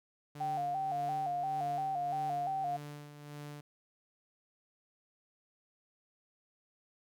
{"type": "tone with tremolo", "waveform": "sawtooth", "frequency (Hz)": 146.83, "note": "D3", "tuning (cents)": 0, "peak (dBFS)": -39, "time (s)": [0.35, 3.61], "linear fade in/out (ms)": 5, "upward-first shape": "sine", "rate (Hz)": 1.7, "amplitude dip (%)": 55}
{"type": "tone with vibrato", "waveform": "sine", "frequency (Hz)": 740, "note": "F#5", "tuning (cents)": 0, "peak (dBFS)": -32, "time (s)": [0.4, 2.77], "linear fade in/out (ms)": 10, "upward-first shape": "square", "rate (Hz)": 2.9, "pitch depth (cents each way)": 73}
{"effects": []}